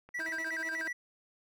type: click train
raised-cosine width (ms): 0.5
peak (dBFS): -38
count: 4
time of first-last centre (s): 0.09-0.384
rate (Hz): 10.2
type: tone with vibrato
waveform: triangle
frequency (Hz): 1760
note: A6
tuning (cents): 0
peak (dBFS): -32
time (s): 0.14-0.93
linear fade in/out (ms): 10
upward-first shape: square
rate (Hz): 8.2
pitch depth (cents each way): 180
type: tone with tremolo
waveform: 20% pulse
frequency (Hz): 324.8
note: E4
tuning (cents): -26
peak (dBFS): -35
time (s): 0.19-0.88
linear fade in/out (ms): 2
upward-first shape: triangle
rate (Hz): 15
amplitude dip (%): 75
effects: none